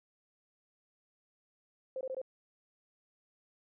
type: tone bursts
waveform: sine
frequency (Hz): 523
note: C5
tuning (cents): -1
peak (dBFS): -35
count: 4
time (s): 1.96-2.216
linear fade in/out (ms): 2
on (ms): 49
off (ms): 20
effects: none